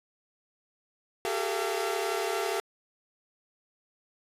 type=tone cluster; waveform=sawtooth; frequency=381.9 / 414.1 / 452 / 680 Hz; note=G4 / G#4 / A4 / F5; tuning=-45 / -5 / +47 / -46 cents; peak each=-30 dBFS; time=1.25-2.6 s; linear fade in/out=0 ms; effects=resampled to 32000 Hz